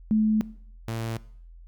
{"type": "tone pair in turn", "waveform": ["sine", "sawtooth"], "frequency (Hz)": [216.1, 113.59], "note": ["A3", "A#2"], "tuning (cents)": [-31, -44], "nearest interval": "major seventh", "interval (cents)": 1113, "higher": "first", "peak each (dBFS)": [-18, -25], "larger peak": "first", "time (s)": [[0.11, 0.41], [0.88, 1.17]], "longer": "first", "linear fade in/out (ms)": 0, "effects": ["noise-tail reverb RT60 0.6 s tail -20 dB re dry", "added 42 Hz sine -44 dBFS peak until 1.67 s"]}